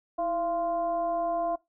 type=tone with frequency modulation; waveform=sine; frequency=684 Hz; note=F5; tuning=36 cents flat; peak=-26 dBFS; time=0.18-1.56 s; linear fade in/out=10 ms; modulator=358 Hz; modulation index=0.61; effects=noise-tail reverb RT60 0.2 s tail -21 dB re dry